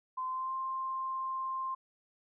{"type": "tone with pitch glide", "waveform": "sine", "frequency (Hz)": [1031, 1052.7], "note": ["C6", "C6"], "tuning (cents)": [-26, 10], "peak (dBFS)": -33, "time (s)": [0.17, 1.75], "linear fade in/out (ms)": 10, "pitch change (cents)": 36, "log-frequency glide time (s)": [0.27, 0.55], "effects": []}